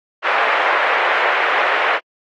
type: band-pass noise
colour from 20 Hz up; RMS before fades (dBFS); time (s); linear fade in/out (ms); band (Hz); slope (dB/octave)
white; -17; 0.22-2; 50; 500 to 2100; 24
effects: AAC 32 kbps